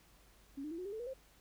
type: tone with pitch steps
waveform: sine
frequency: 276.4 / 303.2 / 332.5 / 364.7 / 400 / 438.8 / 481.2 / 527.8 Hz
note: C#4 / D#4 / E4 / F#4 / G4 / A4 / B4 / C5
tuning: -5 / -45 / +15 / -25 / +35 / -5 / -45 / +15 cents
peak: -40 dBFS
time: 0.57-1.138 s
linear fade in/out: 10 ms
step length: 71 ms
effects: added 50 Hz sine -66 dBFS peak until 1.4 s + pink hiss -66 dBFS RMS until 1.4 s